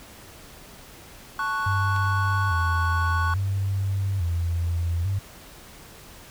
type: chord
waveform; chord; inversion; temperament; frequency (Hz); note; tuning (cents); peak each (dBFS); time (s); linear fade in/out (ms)
triangle; F# minor; first; equal; 880 / 1108.7 / 1480; A5 / C#6 / F#6; 0 / 0 / 0; -31 / -25 / -26; 1.39-3.34; 2
type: tone with vibrato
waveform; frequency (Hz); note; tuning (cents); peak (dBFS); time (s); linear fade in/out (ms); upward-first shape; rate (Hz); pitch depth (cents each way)
sine; 91.2; F#2; -24; -22; 1.66-5.19; 5; square; 0.59; 120
type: click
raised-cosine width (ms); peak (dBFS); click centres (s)
0.2; -22; 1.963
effects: pink hiss -46 dBFS RMS until 6.3 s